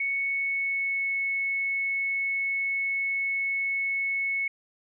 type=tone with pitch glide; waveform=sine; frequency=2216 to 2202 Hz; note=C#7 to C#7; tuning=-1 to -12 cents; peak=-25 dBFS; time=0-4.48 s; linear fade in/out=5 ms; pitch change=-11 cents; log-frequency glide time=0.13-1.14 s; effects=none